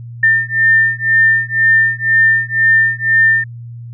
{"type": "beating tone pair", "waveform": "sine", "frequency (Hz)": [1800, 1802], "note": ["A6", "A6"], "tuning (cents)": [39, 41], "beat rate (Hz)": 2, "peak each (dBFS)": -12, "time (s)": [0.23, 3.44], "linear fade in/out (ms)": 5, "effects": ["added 118 Hz sine -27 dBFS peak until 3.93 s"]}